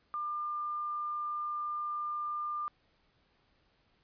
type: tone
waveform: sine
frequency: 1199 Hz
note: D6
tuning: 36 cents sharp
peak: -33 dBFS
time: 0.14-2.68 s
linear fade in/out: 0 ms
effects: pink hiss -71 dBFS RMS until 4.03 s + resampled to 11025 Hz